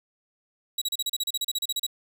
sawtooth tone bursts, 3874 Hz, B7, 34 cents flat, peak -22 dBFS, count 16, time 0.78-1.866 s, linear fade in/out 5 ms, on 36 ms, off 34 ms, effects 10-bit

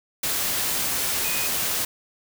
sine tone in noise, 2489 Hz, D#7, in tune, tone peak -31 dBFS, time 1.24-1.47 s, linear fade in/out 5 ms, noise white, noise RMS -25 dBFS, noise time 0.23-1.85 s, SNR -9 dB, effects none

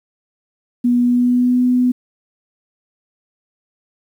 sine tone with pitch glide, 243.3 to 249.4 Hz, B3 to B3, -26 to +17 cents, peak -11 dBFS, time 0.84-1.92 s, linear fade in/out 10 ms, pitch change +43 cents, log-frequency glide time 1-1.63 s, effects 8-bit

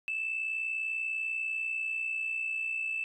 sine tone with amplitude modulation, 2637 Hz, E7, in tune, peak -27 dBFS, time 0.08-3.04 s, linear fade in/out 0 ms, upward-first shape sine, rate 60.1 Hz, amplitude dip 60%, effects tanh soft clip ceiling -25 dBFS

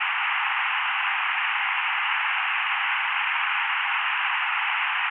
white band-pass noise, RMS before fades -25 dBFS, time 0-5.1 s, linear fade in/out 10 ms, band 790 to 2900 Hz, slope 96 dB/octave, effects none

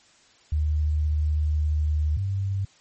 sine tone pair in turn, 76 / 97.63 Hz, D#2 / G2, -40 / -7 cents, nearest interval major third, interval 433 cents, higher second, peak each -20 / -23 dBFS, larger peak first, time 0.52-2.17 / 2.17-2.65 s, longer first, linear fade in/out 5 ms, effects white hiss -57 dBFS RMS until 2.8 s + MP3 32 kbps

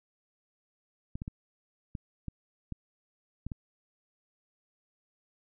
clicks, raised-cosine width 5 ms, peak -24 dBFS, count 8, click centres 1.155 / 1.219 / 1.279 / 1.952 / 2.283 / 2.723 / 3.466 / 3.518 s, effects none

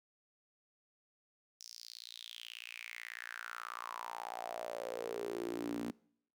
sawtooth tone with high-pass filter sweep, 58.27 Hz, A#1, in tune, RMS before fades -44 dBFS, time 1.6-5.91 s, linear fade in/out 5 ms, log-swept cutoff 5600 to 250 Hz, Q 6.2, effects noise-tail reverb RT60 0.7 s tail -24 dB re dry

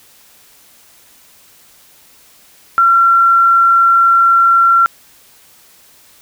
sine tone, 1364 Hz, F6, 41 cents flat, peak -6 dBFS, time 2.78-4.86 s, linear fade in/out 0 ms, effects white hiss -46 dBFS RMS until 6.21 s

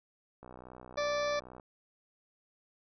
click train, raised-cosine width 1 ms, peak -35 dBFS, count 74, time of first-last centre 0.43-1.598 s, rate 62.5 Hz
harmonic tone, 585 Hz, D5, 7 cents flat, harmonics 1 / 2 / 3 / 4 / 6 / 7 / 8 / 9 / 10, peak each -31 / -37 / -41 / -43 / -47 / -48 / -49 / -50 / -51 dBFS, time 0.97-1.4 s, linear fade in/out 10 ms
effects none

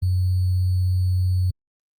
sine tone with sample-and-hold, 91.6 Hz, F#2, 17 cents flat, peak -17 dBFS, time 0.02-1.51 s, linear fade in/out 10 ms, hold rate 4410 Hz, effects Opus 48 kbps

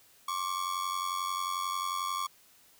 45% pulse ring-modulated tone, 1120 Hz, C#6, 18 cents sharp, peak -28 dBFS, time 0.28-2.27 s, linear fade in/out 5 ms, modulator 45.6 Hz, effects white hiss -61 dBFS RMS until 2.79 s

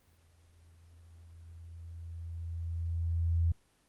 sine tone with exponential growth, 83.7 Hz, E2, 27 cents sharp, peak -24 dBFS, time 0.07-3.52 s, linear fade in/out 5 ms, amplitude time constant 750 ms, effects pink hiss -69 dBFS RMS until 3.88 s + Opus 24 kbps

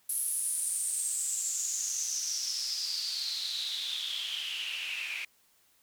white noise with band-pass filter sweep, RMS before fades -34 dBFS, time 0.09-5.25 s, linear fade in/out 5 ms, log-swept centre 11000 to 2400 Hz, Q 8.3, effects white hiss -67 dBFS RMS until 5.82 s

